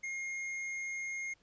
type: tone with hard clipping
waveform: sine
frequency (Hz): 2137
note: C7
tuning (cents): +36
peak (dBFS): -38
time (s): 0.03-1.34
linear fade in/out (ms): 10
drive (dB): 8
effects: pink hiss -70 dBFS RMS until 1.42 s + resampled to 16000 Hz